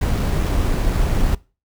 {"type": "noise with sample-and-hold", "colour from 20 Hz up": "brown", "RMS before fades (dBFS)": -18, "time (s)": [0.01, 1.35], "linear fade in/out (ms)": 5, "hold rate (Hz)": 8820, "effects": ["noise-tail reverb RT60 0.3 s tail -21 dB re dry"]}